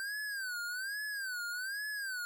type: tone with vibrato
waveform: square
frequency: 1556 Hz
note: G6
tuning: 13 cents flat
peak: -37 dBFS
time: 0-2.25 s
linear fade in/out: 0 ms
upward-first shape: sine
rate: 1.2 Hz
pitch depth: 160 cents each way
effects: none